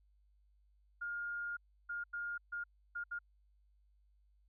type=tone bursts at uneven times; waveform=sine; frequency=1416 Hz; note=F6; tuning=23 cents sharp; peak=-38 dBFS; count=6; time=1.01-1.57 / 1.89-2.04 / 2.13-2.38 / 2.52-2.64 / 2.95-3.04 / 3.11-3.19 s; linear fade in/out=10 ms; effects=added 50 Hz sine -67 dBFS peak until 4.48 s